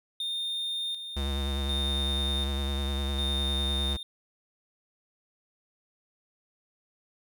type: tone with tremolo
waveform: triangle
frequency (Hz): 3642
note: A#7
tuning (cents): -41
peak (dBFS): -28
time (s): 0.2-4.03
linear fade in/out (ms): 2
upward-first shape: square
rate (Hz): 0.67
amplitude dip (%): 55
type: tone with vibrato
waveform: square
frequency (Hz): 69.3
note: C#2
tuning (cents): 0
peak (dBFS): -29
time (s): 1.16-3.97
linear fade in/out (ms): 10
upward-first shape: sine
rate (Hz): 9.9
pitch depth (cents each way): 45
effects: none